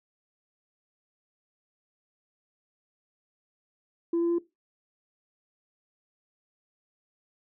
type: tone with pitch steps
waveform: sine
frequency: 337.9 / 340.3 / 342.6 Hz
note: E4 / F4 / F4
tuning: +43 / -45 / -33 cents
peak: -21 dBFS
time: 4.13-4.385 s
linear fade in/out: 5 ms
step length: 85 ms
effects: noise-tail reverb RT60 0.2 s tail -18 dB re dry + tanh soft clip ceiling -21 dBFS

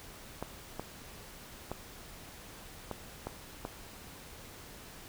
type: clicks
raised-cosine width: 1 ms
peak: -22 dBFS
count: 6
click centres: 0.426 / 0.796 / 1.716 / 2.913 / 3.27 / 3.651 s
effects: pink hiss -50 dBFS RMS until 5.08 s

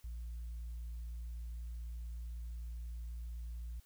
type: tone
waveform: sine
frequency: 58 Hz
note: A#1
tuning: 8 cents flat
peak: -39 dBFS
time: 0.04-3.8 s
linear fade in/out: 5 ms
effects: tanh soft clip ceiling -39 dBFS + white hiss -69 dBFS RMS until 3.85 s

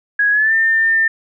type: tone with pitch glide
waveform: sine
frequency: 1661.2 to 1801.1 Hz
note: G#6 to A6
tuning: 0 to +40 cents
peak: -11 dBFS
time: 0.19-1.08 s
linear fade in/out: 5 ms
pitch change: +140 cents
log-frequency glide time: 0.31-0.54 s
effects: none

